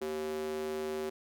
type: tone with high-pass filter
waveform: square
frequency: 77.1 Hz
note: D#2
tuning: 15 cents flat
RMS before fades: -36 dBFS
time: 0.01-1.1 s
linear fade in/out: 10 ms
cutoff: 350 Hz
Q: 4.3
effects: none

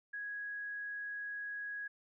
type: tone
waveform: sine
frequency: 1661.2 Hz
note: G#6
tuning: in tune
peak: -39 dBFS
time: 0.13-1.88 s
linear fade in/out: 10 ms
effects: none

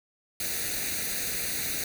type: noise with comb filter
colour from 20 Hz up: white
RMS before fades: -31 dBFS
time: 0.4-1.84 s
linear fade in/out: 2 ms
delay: 0.47 ms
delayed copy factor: +0.75
effects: none

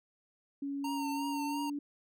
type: tone with pitch glide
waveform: sine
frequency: 279.8 to 288.3 Hz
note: C#4 to D4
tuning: +16 to -32 cents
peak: -34 dBFS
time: 0.62-1.79 s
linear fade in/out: 5 ms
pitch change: +52 cents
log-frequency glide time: 1.14-1.66 s
type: tone with vibrato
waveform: square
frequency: 919 Hz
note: A#5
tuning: 25 cents flat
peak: -37 dBFS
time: 0.84-1.7 s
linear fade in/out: 5 ms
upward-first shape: triangle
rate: 2.9 Hz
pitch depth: 50 cents each way
effects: none

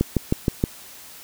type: click train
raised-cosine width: 3 ms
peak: -5 dBFS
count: 5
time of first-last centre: 0.01-0.639 s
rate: 6.36 Hz
effects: white hiss -43 dBFS RMS until 1.23 s

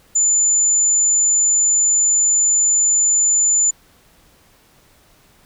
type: tone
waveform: sine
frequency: 7040 Hz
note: A8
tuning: in tune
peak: -12 dBFS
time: 0.15-3.71 s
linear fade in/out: 10 ms
effects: pink hiss -53 dBFS RMS until 5.45 s

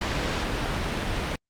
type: low-pass noise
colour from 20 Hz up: pink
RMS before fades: -28 dBFS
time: 0.01-1.36 s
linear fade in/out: 5 ms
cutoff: 4200 Hz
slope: 12 dB/octave
effects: Opus 48 kbps

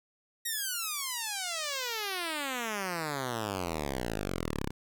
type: exponential sweep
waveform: 5% pulse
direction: down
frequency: 1911 to 31.42 Hz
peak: -21 dBFS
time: 0.45-4.71 s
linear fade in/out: 10 ms
effects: none

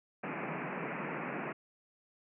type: band-pass noise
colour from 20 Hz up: pink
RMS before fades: -39 dBFS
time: 0.23-1.53 s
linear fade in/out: 10 ms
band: 140 to 2600 Hz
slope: 96 dB/octave
effects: none

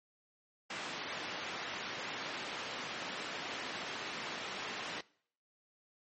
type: band-pass noise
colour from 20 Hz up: white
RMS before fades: -42 dBFS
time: 0.7-5.01 s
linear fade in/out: 5 ms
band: 170 to 2900 Hz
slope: 12 dB/octave
effects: noise-tail reverb RT60 0.6 s tail -23 dB re dry + MP3 32 kbps

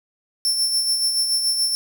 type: tone with tremolo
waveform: sawtooth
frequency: 5380 Hz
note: E8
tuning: 34 cents sharp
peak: -14 dBFS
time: 0.45-1.75 s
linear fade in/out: 0 ms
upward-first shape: sine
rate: 7 Hz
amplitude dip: 45%
effects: none

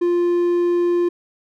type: tone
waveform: triangle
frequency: 349.2 Hz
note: F4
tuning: in tune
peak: -13 dBFS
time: 0.01-1.09 s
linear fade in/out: 10 ms
effects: none

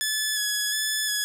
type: tone with vibrato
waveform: 10% pulse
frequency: 1707 Hz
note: G#6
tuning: 47 cents sharp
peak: -15 dBFS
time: 0.01-1.24 s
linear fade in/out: 0 ms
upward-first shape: square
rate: 1.4 Hz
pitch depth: 22 cents each way
effects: none

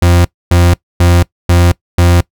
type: tone bursts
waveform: 40% pulse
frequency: 87.1 Hz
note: F2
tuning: 4 cents flat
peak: -4 dBFS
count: 5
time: 0.02-2.21 s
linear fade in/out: 5 ms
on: 230 ms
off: 260 ms
effects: noise-tail reverb RT60 0.1 s tail -22 dB re dry

